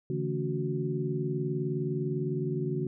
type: tone cluster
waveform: sine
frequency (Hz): 142.9 / 162.7 / 221.3 / 280.6 / 368.1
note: D3 / E3 / A3 / C#4 / F#4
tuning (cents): -47 / -22 / +10 / +21 / -9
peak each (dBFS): -32 / -35 / -39 / -39 / -33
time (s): 0.1-2.87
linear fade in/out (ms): 2
effects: none